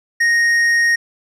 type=tone with tanh clipping; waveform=sine; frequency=1864.7 Hz; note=A#6; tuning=in tune; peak=-13 dBFS; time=0.2-0.96 s; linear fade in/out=10 ms; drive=8 dB; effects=none